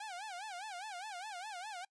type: tone with vibrato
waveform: sawtooth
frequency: 784 Hz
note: G5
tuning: in tune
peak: -39 dBFS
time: 0-1.85 s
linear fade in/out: 5 ms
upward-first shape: sine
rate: 4.9 Hz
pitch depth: 200 cents each way
effects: noise-tail reverb RT60 0.1 s tail -24 dB re dry + resampled to 22050 Hz